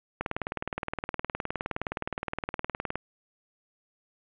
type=click train; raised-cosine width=0.5 ms; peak=-15 dBFS; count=54; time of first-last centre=0.21-2.956 s; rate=19.3 Hz; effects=resampled to 8000 Hz + 7-bit